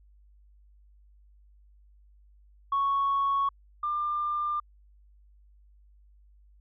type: tone pair in turn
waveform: sine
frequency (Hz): 1108.7 / 1195.6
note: C#6 / D6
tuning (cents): 0 / +31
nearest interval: minor second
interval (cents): 131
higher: second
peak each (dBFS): -22 / -26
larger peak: first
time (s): 2.72-3.49 / 3.83-4.6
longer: neither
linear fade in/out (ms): 5
effects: tanh soft clip ceiling -20 dBFS + added 50 Hz sine -55 dBFS peak until 6.6 s